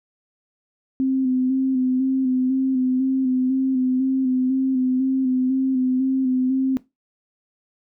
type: tone with vibrato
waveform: sine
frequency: 260 Hz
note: C4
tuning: 11 cents flat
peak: -17 dBFS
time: 1-6.77 s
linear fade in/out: 0 ms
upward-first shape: square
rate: 2 Hz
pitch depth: 28 cents each way
effects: noise-tail reverb RT60 0.2 s tail -18 dB re dry